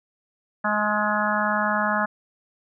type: harmonic tone with a mistuned harmonic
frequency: 210.8 Hz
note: G#3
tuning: 26 cents sharp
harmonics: 1 / 3 / 4 / 5 / 6 / 7 / 8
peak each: -28 / -28 / -28 / -28 / -28 / -28 / -28 dBFS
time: 0.64-2.06 s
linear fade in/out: 10 ms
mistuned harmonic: 7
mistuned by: -28 cents
effects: none